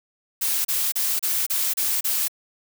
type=noise bursts; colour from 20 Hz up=blue; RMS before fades=-23 dBFS; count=7; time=0.41-2.282 s; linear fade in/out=10 ms; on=240 ms; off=32 ms; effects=none